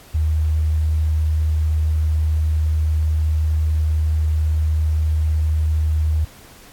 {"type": "tone", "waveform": "sine", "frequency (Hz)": 77.78, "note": "D#2", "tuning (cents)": 0, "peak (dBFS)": -15, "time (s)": [0.14, 6.25], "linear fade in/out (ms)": 10, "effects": ["pink hiss -45 dBFS RMS until 6.72 s", "AAC 64 kbps"]}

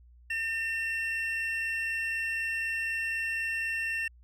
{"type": "tone pair together", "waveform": "triangle", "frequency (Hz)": [1810, 2714], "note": ["A6", "E7"], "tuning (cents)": [48, 50], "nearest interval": "perfect fifth", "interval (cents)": 702, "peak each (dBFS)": [-30, -31], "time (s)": [0.3, 4.08], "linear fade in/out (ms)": 5, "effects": ["added 60 Hz sine -53 dBFS peak until 4.23 s"]}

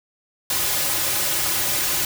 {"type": "noise with comb filter", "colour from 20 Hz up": "white", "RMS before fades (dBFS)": -22, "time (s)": [0.5, 2.05], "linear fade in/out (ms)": 2, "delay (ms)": 4.4, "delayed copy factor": -0.8, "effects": []}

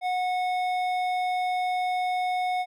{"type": "tone with hard clipping", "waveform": "sine", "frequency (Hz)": 731, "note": "F#5", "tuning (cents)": -21, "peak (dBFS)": -26, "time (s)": [0.01, 2.66], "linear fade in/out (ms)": 50, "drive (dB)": 10, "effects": []}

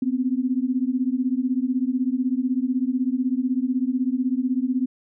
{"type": "beating tone pair", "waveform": "sine", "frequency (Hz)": [247.8, 263.8], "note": ["B3", "C4"], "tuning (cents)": [6, 14], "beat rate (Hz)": 16, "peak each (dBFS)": -23, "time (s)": [0.02, 4.86], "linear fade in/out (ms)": 5, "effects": []}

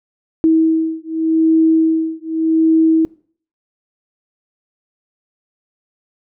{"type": "beating tone pair", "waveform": "sine", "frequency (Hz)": [321.4, 322.25], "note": ["E4", "E4"], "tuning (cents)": [-44, -39], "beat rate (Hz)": 0.85, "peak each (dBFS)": -14, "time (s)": [0.44, 3.05], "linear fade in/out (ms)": 0, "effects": ["noise-tail reverb RT60 0.5 s tail -23 dB re dry"]}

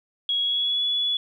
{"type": "tone with pitch glide", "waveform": "sine", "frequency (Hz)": [3322, 3409], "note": ["G#7", "G#7"], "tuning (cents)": [0, 45], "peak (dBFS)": -21, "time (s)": [0.29, 1.17], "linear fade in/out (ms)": 2, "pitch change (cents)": 45, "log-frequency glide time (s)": [0.41, 0.84], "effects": ["10-bit"]}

